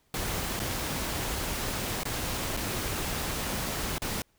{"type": "noise with dropouts", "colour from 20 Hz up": "pink", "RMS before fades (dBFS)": -32, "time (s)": [0.14, 4.22], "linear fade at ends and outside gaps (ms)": 2, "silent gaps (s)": [[0.594, 0.599], [2.034, 2.053], [2.567, 2.572], [3.982, 4.019]], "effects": ["pink hiss -69 dBFS RMS until 4.38 s"]}